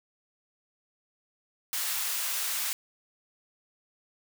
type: high-pass noise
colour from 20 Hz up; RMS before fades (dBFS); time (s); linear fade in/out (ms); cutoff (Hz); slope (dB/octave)
white; -31; 1.73-2.73; 0; 1000; 12
effects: none